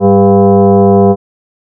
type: tone with frequency modulation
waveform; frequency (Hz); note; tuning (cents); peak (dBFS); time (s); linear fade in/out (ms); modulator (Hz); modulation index
sine; 101.6; G#2; -38; -3; 0-1.16; 50; 298; 1.9
effects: none